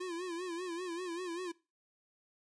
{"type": "tone with vibrato", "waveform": "square", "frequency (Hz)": 351.3, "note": "F4", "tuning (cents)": 10, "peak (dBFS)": -38, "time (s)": [0, 1.52], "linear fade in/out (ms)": 10, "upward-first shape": "sine", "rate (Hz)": 5.1, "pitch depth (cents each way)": 100, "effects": ["noise-tail reverb RT60 0.3 s tail -21 dB re dry", "resampled to 22050 Hz"]}